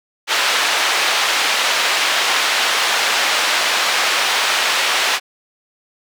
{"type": "band-pass noise", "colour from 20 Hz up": "white", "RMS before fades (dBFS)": -17, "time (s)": [0.27, 5.2], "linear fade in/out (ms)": 50, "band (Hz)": [630, 3600], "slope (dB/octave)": 12, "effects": []}